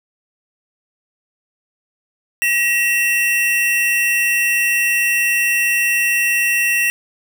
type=tone pair together; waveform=square; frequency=1909.2 / 2700 Hz; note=A#6 / E7; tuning=+41 / +41 cents; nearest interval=tritone; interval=600 cents; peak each=-20 / -16 dBFS; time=2.42-6.9 s; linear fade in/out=0 ms; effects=none